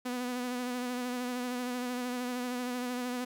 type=tone with vibrato; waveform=sawtooth; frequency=247.8 Hz; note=B3; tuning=6 cents sharp; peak=-29 dBFS; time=0.05-3.25 s; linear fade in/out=10 ms; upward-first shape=sine; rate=13 Hz; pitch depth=29 cents each way; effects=11-bit